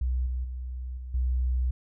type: tone with level steps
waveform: sine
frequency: 62.8 Hz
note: B1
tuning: 30 cents sharp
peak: -24 / -27 / -32 / -35 / -23 dBFS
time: 0.01-1.71 s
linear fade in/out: 5 ms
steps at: 0.26 / 0.44 / 0.97 / 1.14 s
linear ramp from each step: 5 ms
effects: none